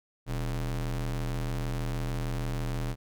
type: ring-modulated tone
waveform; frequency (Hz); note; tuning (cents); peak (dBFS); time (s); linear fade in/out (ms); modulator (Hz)
square; 78.9; D#2; +25; -27; 0.26-2.96; 50; 43.2
effects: none